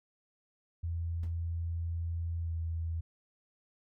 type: tone with pitch glide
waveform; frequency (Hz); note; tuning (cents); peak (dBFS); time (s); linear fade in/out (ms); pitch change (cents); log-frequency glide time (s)
sine; 84 to 82.46; E2 to E2; +33 to +1; -32; 0.83-3.01; 10; -32; 2.41-2.52
type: noise with exponential decay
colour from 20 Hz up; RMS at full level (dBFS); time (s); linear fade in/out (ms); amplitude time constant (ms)
brown; -43; 1.23-1.36; 2; 28
effects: none